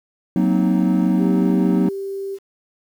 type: chord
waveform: triangle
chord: C half-diminished seventh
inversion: second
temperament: equal with one note detuned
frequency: 185 / 233.1 / 258.5 / 311.1 Hz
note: Gb3 / Bb3 / C4 / Eb4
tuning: 0 / 0 / -21 / 0 cents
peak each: -15 / -19 / -19 / -19 dBFS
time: 0.36-1.89 s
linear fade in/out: 2 ms
type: tone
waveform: sine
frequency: 392 Hz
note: G4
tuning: in tune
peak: -24 dBFS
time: 1.17-2.39 s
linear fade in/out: 50 ms
effects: tanh soft clip ceiling -3 dBFS + 8-bit